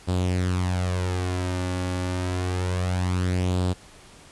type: tone with flanger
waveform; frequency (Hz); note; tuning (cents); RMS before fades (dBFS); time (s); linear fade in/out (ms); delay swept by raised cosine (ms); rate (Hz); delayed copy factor
sawtooth; 90.9; F#2; -30; -25; 0.07-3.74; 20; 0.24 to 3.54; 0.28; +0.6
effects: pink hiss -49 dBFS RMS until 4.31 s + resampled to 24000 Hz